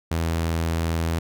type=tone; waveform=sawtooth; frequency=82.41 Hz; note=E2; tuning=in tune; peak=-18 dBFS; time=0.11-1.19 s; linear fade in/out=5 ms; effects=none